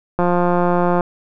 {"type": "click train", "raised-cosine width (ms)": 1, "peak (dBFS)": -4, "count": 145, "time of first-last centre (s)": [0.19, 1.008], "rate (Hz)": 176, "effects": []}